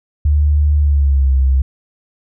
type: tone with pitch glide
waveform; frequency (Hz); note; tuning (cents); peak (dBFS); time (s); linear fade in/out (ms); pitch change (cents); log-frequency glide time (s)
sine; 73.9 to 66.22; D2 to C2; +11 to +21; -9; 0.25-1.62; 5; -190; 0.78-1.33
effects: none